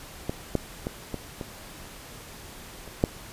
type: clicks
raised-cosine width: 2 ms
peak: -14 / -9 / -16 / -17 / -20 / -29 / -6 dBFS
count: 7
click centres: 0.295 / 0.553 / 0.869 / 1.143 / 1.412 / 2.877 / 3.039 s
effects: pink hiss -44 dBFS RMS until 3.32 s + resampled to 32000 Hz